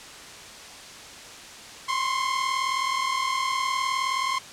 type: tone pair together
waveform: sawtooth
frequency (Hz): 1038 / 1077.3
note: C6 / C#6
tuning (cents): -14 / -50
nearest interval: minor second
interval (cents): 64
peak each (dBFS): -23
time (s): 1.88-4.39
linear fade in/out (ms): 10
effects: white hiss -42 dBFS RMS until 4.52 s + low-pass 7000 Hz 12 dB/octave